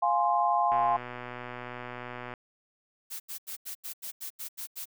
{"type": "chord", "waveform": "sine", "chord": "F minor", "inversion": "none", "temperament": "equal", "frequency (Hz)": [698.5, 830.6, 1046.5], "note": ["F5", "Ab5", "C6"], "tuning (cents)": [0, 0, 0], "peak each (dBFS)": -27, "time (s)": [0.02, 0.97], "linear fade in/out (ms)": 10}
{"type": "click train", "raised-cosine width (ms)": 0.5, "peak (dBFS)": -24, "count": 200, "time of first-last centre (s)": [0.72, 2.338], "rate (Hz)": 123}
{"type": "noise bursts", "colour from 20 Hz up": "blue", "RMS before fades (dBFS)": -38, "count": 10, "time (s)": [3.1, 4.856], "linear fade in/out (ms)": 20, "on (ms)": 100, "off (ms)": 84}
{"effects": []}